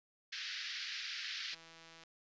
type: band-pass noise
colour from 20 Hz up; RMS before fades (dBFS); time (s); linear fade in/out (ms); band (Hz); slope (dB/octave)
white; -43; 0.32-1.55; 10; 1500 to 5200; 48
type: click train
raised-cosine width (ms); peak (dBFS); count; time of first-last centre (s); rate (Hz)
0.2; -39; 84; 1.53-2.036; 164
effects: resampled to 16000 Hz